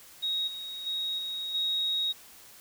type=tone with level steps; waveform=sine; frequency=3775 Hz; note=A#7; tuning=21 cents sharp; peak=-27 / -36 / -29 / -32 / -26 dBFS; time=0.22-2.13 s; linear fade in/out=20 ms; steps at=0.47 / 0.86 / 1.18 / 1.54 s; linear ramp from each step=10 ms; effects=white hiss -52 dBFS RMS until 2.6 s